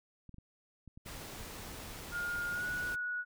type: clicks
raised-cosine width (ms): 5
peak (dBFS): -39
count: 12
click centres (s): 0.293 / 0.343 / 0.384 / 0.877 / 0.975 / 1.062 / 1.177 / 1.337 / 1.409 / 1.595 / 1.71 / 1.911
type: noise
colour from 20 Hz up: pink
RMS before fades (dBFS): -46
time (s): 1.05-2.96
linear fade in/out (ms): 20
type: tone with pitch glide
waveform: sine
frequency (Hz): 1421 to 1463.5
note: F6 to F#6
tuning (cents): +30 to -19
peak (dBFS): -34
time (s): 2.11-3.25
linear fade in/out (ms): 50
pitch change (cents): +51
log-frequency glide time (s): 2.52-2.64
effects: none